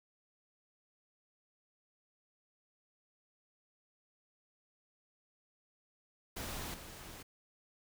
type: noise with level steps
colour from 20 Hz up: pink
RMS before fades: -42 / -50 dBFS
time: 6.36-7.23 s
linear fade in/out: 10 ms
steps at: 6.74 s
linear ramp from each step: 2 ms
effects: none